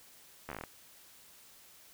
slowing click train, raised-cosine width 0.5 ms, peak -25 dBFS, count 9, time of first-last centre 0.49-0.638 s, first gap 12 ms, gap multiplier 1.12, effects white hiss -58 dBFS RMS until 1.93 s

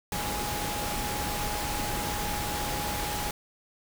sine tone in noise, 830.6 Hz, G#5, in tune, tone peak -35 dBFS, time 0.12-3.31 s, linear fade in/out 2 ms, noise pink, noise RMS -32 dBFS, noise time 0.12-3.31 s, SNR -6 dB, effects none

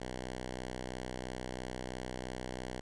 5% pulse tone, 63 Hz, B1, 35 cents sharp, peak -28 dBFS, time 0-2.81 s, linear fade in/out 5 ms, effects resampled to 22050 Hz

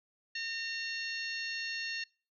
harmonic tone with a mistuned harmonic, 914 Hz, A#5, 34 cents flat, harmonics 2 / 3 / 4 / 5 / 6 / 7, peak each -39 / -40 / -48 / -41 / -48 / -54 dBFS, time 0.35-2.04 s, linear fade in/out 5 ms, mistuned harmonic 5, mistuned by -91 cents, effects noise-tail reverb RT60 0.4 s tail -26 dB re dry

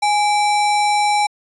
sine tone with sample-and-hold, 830.6 Hz, G#5, in tune, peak -13 dBFS, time 0.02-1.27 s, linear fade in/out 10 ms, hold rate 3150 Hz, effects resampled to 24000 Hz

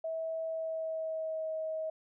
sine tone with pitch glide, 648 to 634.7 Hz, E5 to D#5, -30 to +34 cents, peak -33 dBFS, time 0.04-1.9 s, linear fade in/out 5 ms, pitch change -36 cents, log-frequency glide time 0.45-1.52 s, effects none

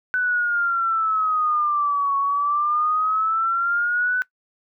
sine exponential two-way sweep, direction down then up, 1505 to 1108.7 to 1505 Hz, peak -18 dBFS, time 0.14-4.22 s, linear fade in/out 0 ms, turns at 2.17 s, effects noise-tail reverb RT60 0.1 s tail -20 dB re dry

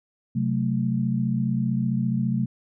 sine chord, F# diminished, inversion second, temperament equal, 130.81 / 185 / 220 Hz, C3 / F#3 / A3, 0 / 0 / 0 cents, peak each -25 / -27 / -25 dBFS, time 0.35-2.46 s, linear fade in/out 10 ms, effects none

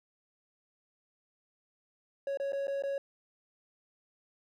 triangle tone with dropouts, 554.4 Hz, C#5, in tune, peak -29 dBFS, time 2.27-2.98 s, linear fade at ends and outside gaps 2 ms, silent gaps 2.373-2.399 / 2.522-2.531 / 2.671-2.68 / 2.823-2.836 s, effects none

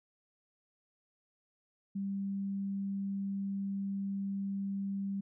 sine tone, 197 Hz, G3, 9 cents sharp, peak -33 dBFS, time 1.95-5.21 s, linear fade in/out 10 ms, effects none

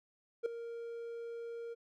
triangle tone with ADSR envelope, 466 Hz, A#4, 1 cent flat, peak -26 dBFS, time 0.43-1.75 s, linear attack 29 ms, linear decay 4 ms, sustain -13 dB, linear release 24 ms, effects none

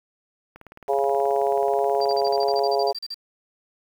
click train, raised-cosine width 0.5 ms, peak -28 dBFS, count 39, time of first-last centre 0.56-2.592 s, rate 18.7 Hz
harmonic tone, 138.59 Hz, C#3, in tune, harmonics 3 / 4 / 5 / 6 / 7, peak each -23 / -26 / -23 / -29 / -32 dBFS, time 0.88-2.93 s, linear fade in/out 20 ms
sine tone bursts, 4699 Hz, D8, in tune, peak -29 dBFS, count 15, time 2.01-3.144 s, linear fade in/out 5 ms, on 42 ms, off 36 ms
effects 8-bit

